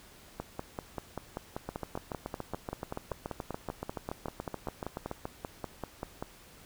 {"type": "two click trains", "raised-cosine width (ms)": 1, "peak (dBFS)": [-21, -21], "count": [31, 25], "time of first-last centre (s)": [[0.4, 6.225], [1.69, 5.114]], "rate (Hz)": [5.15, 7.01], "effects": ["pink hiss -55 dBFS RMS until 6.65 s"]}